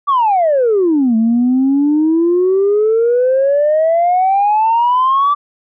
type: exponential two-way sweep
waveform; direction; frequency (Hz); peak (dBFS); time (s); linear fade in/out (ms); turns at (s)
sine; down then up; 1173 to 220 to 1173; -8; 0.07-5.35; 20; 1.16
effects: tanh soft clip ceiling -6 dBFS